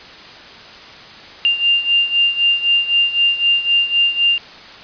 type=beating tone pair; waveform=sine; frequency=2794 / 2797.9 Hz; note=F7 / F7; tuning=0 / +3 cents; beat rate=3.9 Hz; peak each=-14 / -18 dBFS; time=1.45-4.38 s; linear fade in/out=0 ms; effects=white hiss -37 dBFS RMS until 4.83 s + resampled to 11025 Hz